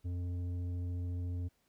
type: tone with tanh clipping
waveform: sine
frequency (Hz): 88.6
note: F2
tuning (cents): +25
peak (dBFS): -36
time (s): 0.04-1.49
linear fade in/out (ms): 20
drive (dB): 9
effects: pink hiss -75 dBFS RMS until 1.68 s